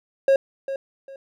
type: tone with echo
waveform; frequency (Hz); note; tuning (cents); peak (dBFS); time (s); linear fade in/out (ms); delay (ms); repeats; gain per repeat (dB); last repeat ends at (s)
triangle; 543; C#5; -36; -11; 0.28-0.36; 2; 400; 2; -12; 1.16
effects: none